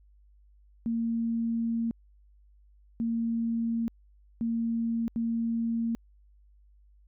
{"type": "tone bursts at uneven times", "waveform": "sine", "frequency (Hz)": 230, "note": "A#3", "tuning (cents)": -23, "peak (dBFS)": -26, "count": 4, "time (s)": [[0.86, 1.91], [3, 3.88], [4.41, 5.08], [5.16, 5.95]], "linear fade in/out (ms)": 0, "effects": ["added 50 Hz sine -56 dBFS peak until 7.07 s"]}